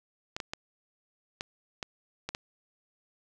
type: clicks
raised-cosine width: 0.2 ms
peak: -17 dBFS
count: 7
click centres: 0.365 / 0.402 / 0.535 / 1.409 / 1.828 / 2.29 / 2.349 s
effects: none